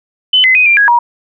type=tone with pitch steps; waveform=sine; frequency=3026 / 2041 / 2502 / 2378 / 1655 / 953 Hz; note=F#7 / C7 / D#7 / D7 / G#6 / A#5; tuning=+38 / -44 / +9 / +21 / -6 / +38 cents; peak=-5 dBFS; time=0.33-0.99 s; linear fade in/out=5 ms; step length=110 ms; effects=none